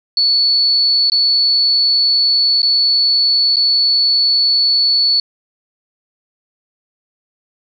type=tone with dropouts; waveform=sine; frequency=4435 Hz; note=C#8; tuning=in tune; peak=-10 dBFS; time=0.17-5.2 s; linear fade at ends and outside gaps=2 ms; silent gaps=1.1-1.119 / 2.619-2.629 / 3.559-3.567 s; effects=none